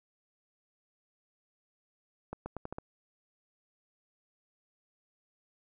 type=accelerating click train; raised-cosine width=1 ms; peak=-24 dBFS; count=6; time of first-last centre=2.33-2.784 s; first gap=130 ms; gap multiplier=0.82; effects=none